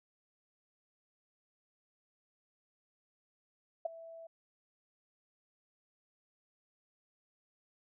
sine tone with ADSR envelope, 659.3 Hz, E5, in tune, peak -28 dBFS, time 3.85-4.27 s, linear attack 7 ms, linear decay 12 ms, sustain -19 dB, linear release 6 ms, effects none

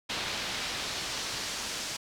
brown noise with band-pass filter sweep, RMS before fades -35 dBFS, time 0.09-1.97 s, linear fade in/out 10 ms, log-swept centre 3800 to 6100 Hz, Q 1.1, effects none

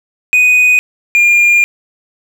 triangle tone pair in turn, 2489 / 2408 Hz, D#7 / D7, 0 / +43 cents, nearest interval minor second, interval 57 cents, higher first, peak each -4 dBFS, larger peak neither, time 0.33-0.79 / 1.15-1.64 s, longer second, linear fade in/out 0 ms, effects none

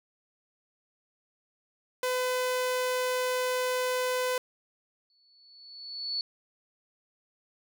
sawtooth tone, 505 Hz, B4, 39 cents sharp, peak -23 dBFS, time 2.03-4.38 s, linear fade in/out 2 ms
sine tone with exponential growth, 4435 Hz, C#8, in tune, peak -27 dBFS, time 5.1-6.21 s, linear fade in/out 1 ms, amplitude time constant 240 ms
effects none

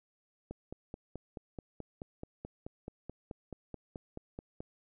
click train, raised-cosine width 2 ms, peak -28 dBFS, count 20, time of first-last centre 0.51-4.605 s, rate 4.64 Hz, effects none

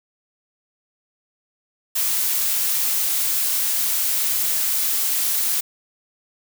blue noise, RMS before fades -21 dBFS, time 1.95-5.61 s, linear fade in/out 10 ms, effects none

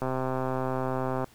click train, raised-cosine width 1 ms, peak -16 dBFS, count 160, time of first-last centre 0.02-1.243 s, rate 130 Hz, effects pink hiss -57 dBFS RMS until 1.34 s

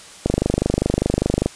click train, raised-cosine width 2 ms, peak -3 dBFS, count 31, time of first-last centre 0.26-1.46 s, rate 25 Hz, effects white hiss -41 dBFS RMS until 1.55 s + resampled to 22050 Hz

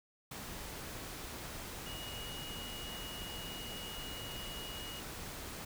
sine tone in noise, 2890 Hz, F#7, 41 cents flat, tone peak -46 dBFS, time 1.86-5 s, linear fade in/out 5 ms, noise pink, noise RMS -45 dBFS, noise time 0.31-5.65 s, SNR -4 dB, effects none

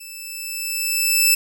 10% pulse tone with level ramp, 2637 Hz, E7, in tune, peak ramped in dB -27 to -3 dBFS, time 0-1.35 s, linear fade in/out 10 ms, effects none

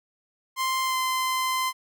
sawtooth tone with pitch glide, 1046.5 to 1034.5 Hz, C6 to C6, 0 to -20 cents, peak -20 dBFS, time 0.56-1.73 s, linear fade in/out 50 ms, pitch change -20 cents, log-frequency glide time 0.84-0.96 s, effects none

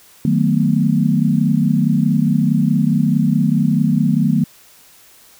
sine chord, B dominant seventh, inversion first, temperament just, 154.34 / 185.21 / 222.2 / 246.9 Hz, D#3 / F#3 / A3 / B3, -14 / +2 / +17 / 0 cents, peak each -17 / -18 / -17 / -19 dBFS, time 0.25-4.44 s, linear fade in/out 2 ms, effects white hiss -47 dBFS RMS until 5.39 s

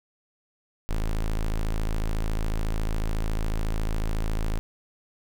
square tone, 27 Hz, A0, 32 cents flat, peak -24 dBFS, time 0.89-4.59 s, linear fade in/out 0 ms, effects 10-bit

